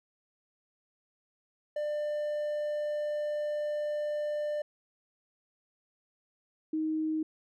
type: tone pair in turn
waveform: triangle / sine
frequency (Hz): 596 / 313.6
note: D5 / D#4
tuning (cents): +25 / +14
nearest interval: major seventh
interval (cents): 1111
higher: first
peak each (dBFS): -28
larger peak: neither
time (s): 1.76-4.62 / 6.73-7.23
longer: first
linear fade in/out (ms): 5
effects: none